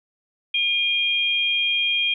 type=tone pair together; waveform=sine; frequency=2425 / 3225 Hz; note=D#7 / G7; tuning=-45 / +48 cents; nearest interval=perfect fourth; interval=493 cents; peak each=-22 / -21 dBFS; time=0.54-2.14 s; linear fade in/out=5 ms; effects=none